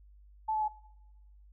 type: tone with pitch steps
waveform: sine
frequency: 872 / 862.5 / 853.1 Hz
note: A5 / A5 / G#5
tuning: -16 / -35 / +46 cents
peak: -28 dBFS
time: 0.48-0.684 s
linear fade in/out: 10 ms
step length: 68 ms
effects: noise-tail reverb RT60 0.9 s tail -20 dB re dry + added 50 Hz sine -54 dBFS peak until 1.52 s